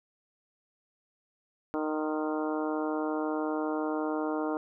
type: harmonic tone with a mistuned harmonic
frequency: 154.5 Hz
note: D#3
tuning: 12 cents flat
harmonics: 2 / 3 / 4 / 5 / 6 / 7 / 8 / 9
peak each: -31 / -35 / -37 / -39 / -41 / -42 / -43 / -44 dBFS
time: 1.74-4.57 s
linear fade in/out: 0 ms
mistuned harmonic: 7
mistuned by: -30 cents
effects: none